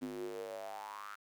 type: tone with high-pass filter sweep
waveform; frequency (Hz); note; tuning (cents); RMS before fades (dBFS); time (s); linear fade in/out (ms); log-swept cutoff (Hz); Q
square; 51.2; G#1; -24; -44; 0.01-1.16; 20; 260 to 1400; 7.4
effects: 11-bit